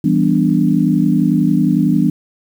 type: chord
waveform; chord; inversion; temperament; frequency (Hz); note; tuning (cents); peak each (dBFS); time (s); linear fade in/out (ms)
sine; E minor seventh; none; equal; 164.81 / 196 / 246.9 / 293.7; E3 / G3 / B3 / D4; 0 / 0 / 0 / 0; -16; 0.04-2.1; 5
effects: 7-bit